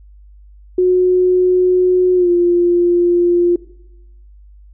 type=tone with pitch glide; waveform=sine; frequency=364.9 to 349.4 Hz; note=F#4 to F4; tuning=-24 to +1 cents; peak=-9 dBFS; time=0.78-3.56 s; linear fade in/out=5 ms; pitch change=-75 cents; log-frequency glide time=2.15-2.3 s; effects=noise-tail reverb RT60 0.9 s tail -19 dB re dry + added 50 Hz sine -39 dBFS peak until 4.73 s